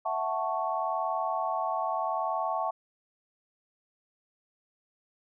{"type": "chord", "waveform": "sine", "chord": "F# minor seventh", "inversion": "third", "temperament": "equal", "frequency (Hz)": [659.3, 740, 880, 1108.7], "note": ["E5", "F#5", "A5", "C#6"], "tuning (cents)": [0, 0, 0, 0], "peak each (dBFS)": -33, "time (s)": [0.05, 2.71], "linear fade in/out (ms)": 10, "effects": []}